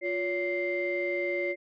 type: tone cluster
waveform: sine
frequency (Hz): 353.4 / 565 / 2093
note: F4 / C#5 / C7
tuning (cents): +21 / +33 / 0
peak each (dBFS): -31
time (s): 0.01-1.56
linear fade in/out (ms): 50
effects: tanh soft clip ceiling -20 dBFS